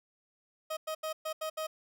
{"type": "tone bursts at uneven times", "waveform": "30% pulse", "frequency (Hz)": 629, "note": "D#5", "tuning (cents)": 19, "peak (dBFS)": -31, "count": 6, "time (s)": [[0.7, 0.77], [0.87, 0.95], [1.03, 1.13], [1.25, 1.33], [1.41, 1.5], [1.57, 1.67]], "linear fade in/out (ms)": 10, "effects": []}